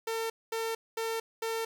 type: tone bursts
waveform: sawtooth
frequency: 451.6 Hz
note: A4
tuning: 45 cents sharp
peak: -27 dBFS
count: 4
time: 0.07-1.65 s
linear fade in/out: 5 ms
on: 230 ms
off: 220 ms
effects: 10-bit